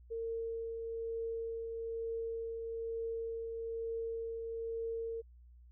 sine tone with tremolo, 456.4 Hz, A#4, 37 cents flat, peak -35 dBFS, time 0.1-5.22 s, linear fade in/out 20 ms, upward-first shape triangle, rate 1.1 Hz, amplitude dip 35%, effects added 60 Hz sine -55 dBFS peak until 5.71 s

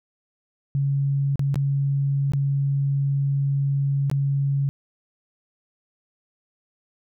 sine tone with dropouts, 139.2 Hz, C#3, 8 cents sharp, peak -19 dBFS, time 0.75-4.69 s, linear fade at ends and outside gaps 0 ms, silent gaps 1.357-1.394 / 1.543-1.557 / 2.32-2.335 / 4.099-4.114 s, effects none

